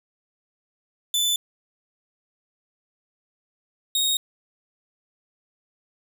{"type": "tone pair in turn", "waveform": "sawtooth", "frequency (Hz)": [3507, 3745], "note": ["A7", "A#7"], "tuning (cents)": [-6, 7], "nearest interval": "minor second", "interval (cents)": 113, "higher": "second", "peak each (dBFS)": -17, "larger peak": "neither", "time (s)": [[1.14, 1.36], [3.95, 4.17]], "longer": "neither", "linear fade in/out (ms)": 2, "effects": []}